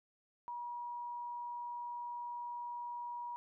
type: tone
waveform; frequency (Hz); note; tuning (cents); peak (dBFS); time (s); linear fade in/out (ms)
sine; 960; B5; -49; -40; 0.48-3.36; 0
effects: none